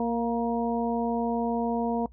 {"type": "harmonic tone with a mistuned harmonic", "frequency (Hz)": 233.1, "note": "A#3", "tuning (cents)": 0, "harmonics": [1, 2, 3, 4], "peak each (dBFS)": [-27, -30, -32, -33], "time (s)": [0, 2.06], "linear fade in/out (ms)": 2, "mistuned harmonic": 4, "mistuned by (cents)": 23, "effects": ["noise-tail reverb RT60 0.1 s tail -20 dB re dry", "added 60 Hz sine -48 dBFS peak until 2.12 s"]}